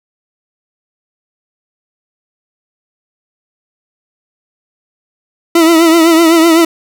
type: tone with vibrato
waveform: 40% pulse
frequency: 329.6 Hz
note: E4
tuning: in tune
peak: -4 dBFS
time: 5.55-6.65 s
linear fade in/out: 5 ms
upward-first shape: triangle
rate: 7.9 Hz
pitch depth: 74 cents each way
effects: none